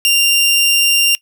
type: tone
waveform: sawtooth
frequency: 2784 Hz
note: F7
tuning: 6 cents flat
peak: -6 dBFS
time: 0.05-1.15 s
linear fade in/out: 0 ms
effects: noise-tail reverb RT60 0.1 s tail -22 dB re dry